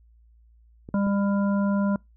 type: clicks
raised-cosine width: 3 ms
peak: -25 dBFS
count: 3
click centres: 0.889 / 0.946 / 1.068 s
type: harmonic tone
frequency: 200 Hz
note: G3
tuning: 35 cents sharp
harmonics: 1 / 3 / 5 / 7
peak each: -21 / -31 / -35 / -38 dBFS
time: 0.94-1.96 s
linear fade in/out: 2 ms
effects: noise-tail reverb RT60 0.2 s tail -26 dB re dry + added 57 Hz sine -53 dBFS peak until 2.16 s